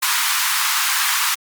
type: high-pass noise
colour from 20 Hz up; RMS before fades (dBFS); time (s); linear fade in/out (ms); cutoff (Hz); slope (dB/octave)
pink; -19; 0.02-1.35; 10; 950; 48
effects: Opus 48 kbps